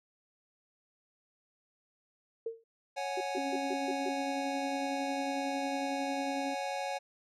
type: tone with exponential decay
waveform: sine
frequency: 455.5 Hz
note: A#4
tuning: 40 cents flat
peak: -30 dBFS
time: 2.46-2.64 s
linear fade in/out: 5 ms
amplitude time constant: 39 ms
type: chord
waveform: square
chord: C# suspended fourth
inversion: none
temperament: just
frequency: 554.4 / 739.2 / 831.5 Hz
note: C#5 / F#5 / G#5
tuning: 0 / -2 / +2 cents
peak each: -39 dBFS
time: 2.96-6.99 s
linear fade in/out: 20 ms
type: tone bursts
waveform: sine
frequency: 375.2 Hz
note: F#4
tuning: 24 cents sharp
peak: -33 dBFS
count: 6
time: 3.17-4.092 s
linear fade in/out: 5 ms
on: 37 ms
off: 140 ms
type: tone with tremolo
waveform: sine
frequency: 274.7 Hz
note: C#4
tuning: 16 cents flat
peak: -34 dBFS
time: 3.36-6.55 s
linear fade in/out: 20 ms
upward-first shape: sine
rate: 11 Hz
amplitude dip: 40%
effects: low-pass 7000 Hz 12 dB/octave